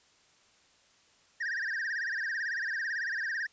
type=tone with vibrato; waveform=triangle; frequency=1722 Hz; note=A6; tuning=38 cents flat; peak=-29 dBFS; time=1.4-3.47 s; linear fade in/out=10 ms; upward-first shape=sine; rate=18 Hz; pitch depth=170 cents each way; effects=white hiss -64 dBFS RMS until 3.52 s + resampled to 16000 Hz